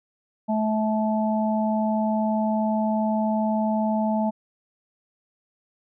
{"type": "harmonic tone", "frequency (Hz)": 216.9, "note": "A3", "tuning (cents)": -25, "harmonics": [1, 3, 4], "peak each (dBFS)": [-22, -27, -28], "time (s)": [0.48, 4.31], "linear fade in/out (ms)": 20, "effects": []}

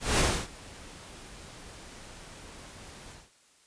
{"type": "noise with ADSR envelope", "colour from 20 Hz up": "pink", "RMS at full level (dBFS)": -23, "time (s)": [0, 3.31], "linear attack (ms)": 180, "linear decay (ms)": 290, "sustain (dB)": -24, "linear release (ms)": 200, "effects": ["white hiss -62 dBFS RMS until 3.66 s", "resampled to 22050 Hz"]}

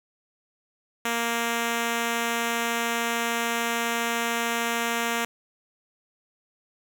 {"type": "tone", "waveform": "5% pulse", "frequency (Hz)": 233.1, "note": "A#3", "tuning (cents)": 0, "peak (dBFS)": -13, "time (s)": [1.05, 5.25], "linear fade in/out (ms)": 2, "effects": []}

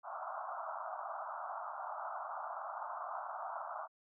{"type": "band-pass noise", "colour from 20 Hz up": "pink", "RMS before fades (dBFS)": -43, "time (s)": [0.03, 3.88], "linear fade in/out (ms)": 50, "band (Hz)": [630, 1400], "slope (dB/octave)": 96, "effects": []}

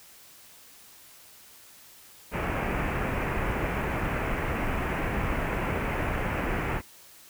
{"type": "low-pass noise", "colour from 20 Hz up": "pink", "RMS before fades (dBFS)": -29, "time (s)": [2.31, 6.82], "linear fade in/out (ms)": 50, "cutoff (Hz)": 2600, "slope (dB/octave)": 48, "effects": ["white hiss -52 dBFS RMS until 7.29 s"]}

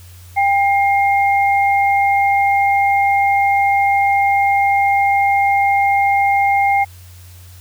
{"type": "tone pair together", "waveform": "sine", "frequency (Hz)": [795.8, 2126], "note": ["G5", "C7"], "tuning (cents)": [26, 27], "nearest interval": "octave + perfect fourth", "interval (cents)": 1701, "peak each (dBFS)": [-12, -18], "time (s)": [0.36, 6.85], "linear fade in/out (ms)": 20, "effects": ["added 90 Hz sine -37 dBFS peak until 7.6 s", "white hiss -46 dBFS RMS until 7.6 s"]}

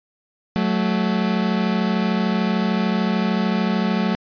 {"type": "tone pair together", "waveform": "40% pulse", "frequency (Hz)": [185, 218.4], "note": ["F#3", "A3"], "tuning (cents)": [0, -13], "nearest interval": "minor third", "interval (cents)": 287, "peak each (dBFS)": -20, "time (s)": [0.56, 4.15], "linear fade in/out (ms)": 0, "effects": ["resampled to 11025 Hz"]}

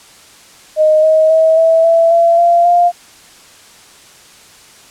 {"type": "tone with pitch steps", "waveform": "sine", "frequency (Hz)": [620, 630.8, 641.9, 653.1, 664.5, 676.1, 687.9, 700], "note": ["D#5", "D#5", "E5", "E5", "E5", "E5", "F5", "F5"], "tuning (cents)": [-6, 24, -46, -16, 14, 44, -26, 4], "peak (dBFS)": -6, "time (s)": [0.76, 2.92], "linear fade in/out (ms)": 50, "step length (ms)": 270, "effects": ["white hiss -41 dBFS RMS until 4.9 s", "low-pass 9000 Hz 12 dB/octave"]}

